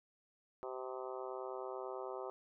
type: harmonic tone with a mistuned harmonic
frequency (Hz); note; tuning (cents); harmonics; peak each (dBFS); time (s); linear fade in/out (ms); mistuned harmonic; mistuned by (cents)
129.1; C3; -23; 3 / 4 / 5 / 6 / 7 / 8 / 9 / 10; -45 / -47 / -49 / -51 / -52 / -53 / -54 / -55; 0.63-2.3; 0; 10; -36
effects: none